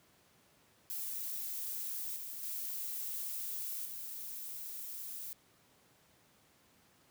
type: noise with level steps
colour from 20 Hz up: violet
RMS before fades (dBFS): -40 / -44 / -40 / -44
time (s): 0.9-5.33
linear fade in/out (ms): 0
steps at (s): 2.16 / 2.43 / 3.85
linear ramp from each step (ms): 2
effects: pink hiss -67 dBFS RMS until 7.1 s + high-pass 100 Hz 12 dB/octave